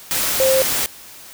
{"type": "tone in noise", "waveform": "sine", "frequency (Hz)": 528, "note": "C5", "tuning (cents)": 16, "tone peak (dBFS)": -13, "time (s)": [0.4, 0.62], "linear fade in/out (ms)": 0, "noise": "white", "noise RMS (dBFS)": -20, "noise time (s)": [0.11, 0.86], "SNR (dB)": 4, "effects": ["white hiss -40 dBFS RMS until 1.33 s"]}